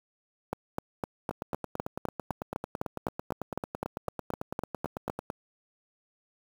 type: two click trains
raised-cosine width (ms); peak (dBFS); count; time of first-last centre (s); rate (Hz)
1; -19 / -16; 37 / 19; 1.31-5.301 / 0.53-5.099; 9.02 / 3.94
effects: high-pass 80 Hz 12 dB/octave + 7-bit